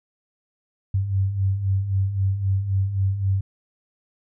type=beating tone pair; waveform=sine; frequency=94.1 / 97.9 Hz; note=F#2 / G2; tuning=+30 / -2 cents; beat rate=3.8 Hz; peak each=-27 / -20 dBFS; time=0.94-3.41 s; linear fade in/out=5 ms; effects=none

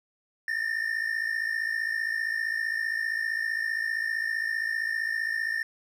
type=tone pair together; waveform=triangle; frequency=1777.7 / 1833 Hz; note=A6 / A#6; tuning=+17 / -30 cents; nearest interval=minor second; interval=53 cents; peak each=-28 dBFS; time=0.48-5.63 s; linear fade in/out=2 ms; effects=none

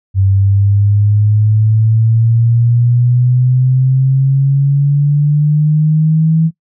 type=exponential sweep; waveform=sine; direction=up; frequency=96 to 162.8 Hz; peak=-7 dBFS; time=0.14-6.51 s; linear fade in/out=50 ms; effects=noise-tail reverb RT60 0.1 s tail -21 dB re dry

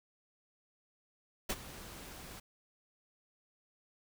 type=noise with ADSR envelope; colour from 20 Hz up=pink; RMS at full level=-32 dBFS; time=1.49-2.4 s; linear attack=13 ms; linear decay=44 ms; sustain=-17 dB; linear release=6 ms; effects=none

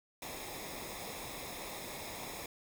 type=noise with comb filter; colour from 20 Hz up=pink; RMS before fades=-44 dBFS; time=0.22-2.46 s; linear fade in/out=2 ms; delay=0.67 ms; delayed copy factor=-0.65; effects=none

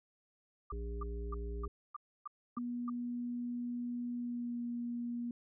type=tone bursts; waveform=sine; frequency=1190 Hz; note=D6; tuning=22 cents sharp; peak=-39 dBFS; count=8; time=0.7-2.898 s; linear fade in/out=5 ms; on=21 ms; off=290 ms
type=harmonic tone; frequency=57.9 Hz; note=A#1; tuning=11 cents flat; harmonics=1 / 3 / 5 / 7; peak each=-38 / -52 / -54 / -46 dBFS; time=0.72-1.68 s; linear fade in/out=5 ms
type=tone with pitch glide; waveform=sine; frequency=242 to 238.8 Hz; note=B3 to A#3; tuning=-35 to +42 cents; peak=-36 dBFS; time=2.57-5.31 s; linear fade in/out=2 ms; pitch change=-23 cents; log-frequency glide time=4.16-4.61 s
effects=none

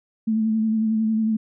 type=tone with vibrato; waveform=sine; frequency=220 Hz; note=A3; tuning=in tune; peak=-18 dBFS; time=0.27-1.37 s; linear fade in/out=10 ms; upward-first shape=sine; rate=11 Hz; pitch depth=29 cents each way; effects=none

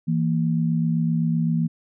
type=tone pair together; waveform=sine; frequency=163.7 / 231.5 Hz; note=E3 / A#3; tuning=-12 / -12 cents; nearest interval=tritone; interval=600 cents; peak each=-20 / -24 dBFS; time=0.07-1.68 s; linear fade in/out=20 ms; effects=none

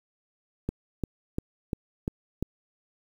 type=click train; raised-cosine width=3 ms; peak=-15 dBFS; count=6; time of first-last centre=0.69-2.426 s; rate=2.88 Hz; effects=8-bit

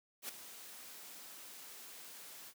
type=noise with ADSR envelope; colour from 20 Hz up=white; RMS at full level=-41 dBFS; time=0.22-2.54 s; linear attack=68 ms; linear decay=8 ms; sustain=-11 dB; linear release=59 ms; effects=high-pass 200 Hz 12 dB/octave

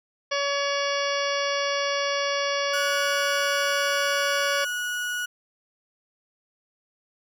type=harmonic tone; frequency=565 Hz; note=C#5; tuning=33 cents sharp; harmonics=1 / 2 / 3 / 4 / 5 / 6 / 8 / 9 / 10; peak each=-27 / -30 / -32 / -33 / -34 / -35 / -36 / -37 / -37 dBFS; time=0.31-4.65 s; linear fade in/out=10 ms
type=tone; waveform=35% pulse; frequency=1461 Hz; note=F#6; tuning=22 cents flat; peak=-25 dBFS; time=2.73-5.26 s; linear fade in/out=10 ms
effects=none

